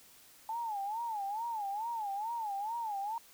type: tone with vibrato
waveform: sine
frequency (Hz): 862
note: A5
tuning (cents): -36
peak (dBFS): -34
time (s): 0.49-3.18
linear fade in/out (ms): 2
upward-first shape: sine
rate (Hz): 2.3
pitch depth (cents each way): 160
effects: white hiss -59 dBFS RMS until 3.33 s